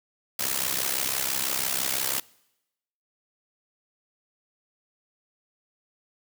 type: noise with amplitude modulation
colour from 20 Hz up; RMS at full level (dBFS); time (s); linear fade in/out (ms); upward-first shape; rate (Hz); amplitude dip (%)
white; -24; 0.39-2.2; 5; sine; 66; 80
effects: noise-tail reverb RT60 0.9 s tail -24 dB re dry + high-pass 100 Hz 12 dB/octave